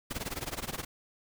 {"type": "noise with tremolo", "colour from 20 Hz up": "pink", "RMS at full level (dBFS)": -34, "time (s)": [0.1, 0.85], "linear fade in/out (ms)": 10, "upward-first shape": "sine", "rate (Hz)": 19, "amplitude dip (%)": 90, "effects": []}